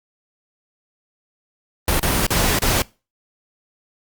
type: noise with dropouts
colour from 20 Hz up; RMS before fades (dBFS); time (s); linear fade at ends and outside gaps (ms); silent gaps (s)
pink; -18; 1.88-2.82; 1; 1.995-2.029 / 2.266-2.305 / 2.588-2.62
effects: noise-tail reverb RT60 0.3 s tail -23 dB re dry + Opus 32 kbps